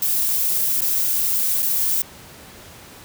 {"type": "noise with dropouts", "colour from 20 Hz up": "violet", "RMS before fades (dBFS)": -20, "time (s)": [0.02, 2.02], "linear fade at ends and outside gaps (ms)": 2, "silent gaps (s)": [[0.808, 0.818], [1.623, 1.627]], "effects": ["pink hiss -42 dBFS RMS until 3.04 s", "high-pass 60 Hz 12 dB/octave"]}